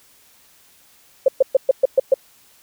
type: tone bursts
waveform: sine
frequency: 532 Hz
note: C5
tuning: 29 cents sharp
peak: -8 dBFS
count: 7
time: 1.26-2.141 s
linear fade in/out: 5 ms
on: 23 ms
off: 120 ms
effects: white hiss -53 dBFS RMS until 2.62 s